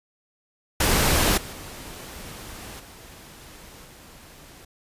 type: noise with level steps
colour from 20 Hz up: pink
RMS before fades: -20 / -37 / -39 / -45 / -47 dBFS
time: 0.8-4.65 s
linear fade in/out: 5 ms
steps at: 1.37 / 1.52 / 2.79 / 3.84 s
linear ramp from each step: 10 ms
effects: resampled to 32000 Hz